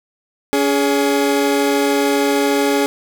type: tone pair together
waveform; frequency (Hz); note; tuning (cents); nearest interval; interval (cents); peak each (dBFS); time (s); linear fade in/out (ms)
30% pulse; 282.7 / 417.5; C#4 / G#4; +34 / +9; perfect fifth; 675; -14; 0.53-2.86; 0
effects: none